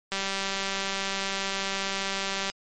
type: click train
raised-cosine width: 0.2 ms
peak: -12 dBFS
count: 465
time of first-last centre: 0.12-2.499 s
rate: 195 Hz
effects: MP3 48 kbps